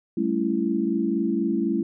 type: chord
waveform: sine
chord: A dominant seventh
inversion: third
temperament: equal with one note detuned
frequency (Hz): 196 / 220 / 277.2 / 334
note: G3 / A3 / C#4 / E4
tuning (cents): 0 / 0 / 0 / +23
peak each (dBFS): -28 / -26 / -28 / -25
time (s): 0.17-1.83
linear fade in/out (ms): 5
effects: none